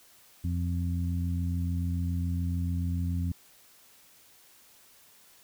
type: harmonic tone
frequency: 87 Hz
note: F2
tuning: 6 cents flat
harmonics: 1 / 2 / 3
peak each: -28 / -34 / -38 dBFS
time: 0.44-3.32 s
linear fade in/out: 5 ms
effects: white hiss -58 dBFS RMS until 5.43 s